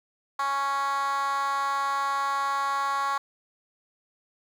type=tone with high-pass filter; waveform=10% pulse; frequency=277.2 Hz; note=C#4; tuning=in tune; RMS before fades=-27 dBFS; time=0.39-3.18 s; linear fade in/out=5 ms; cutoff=1000 Hz; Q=8.5; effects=low-pass 8000 Hz 12 dB/octave + 9-bit